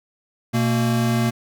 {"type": "tone pair together", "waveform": "square", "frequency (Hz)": [121.84, 230], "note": ["B2", "A#3"], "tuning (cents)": [-23, -23], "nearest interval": "major seventh", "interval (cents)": 1100, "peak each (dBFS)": -21, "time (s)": [0.53, 1.31], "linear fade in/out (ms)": 20, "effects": []}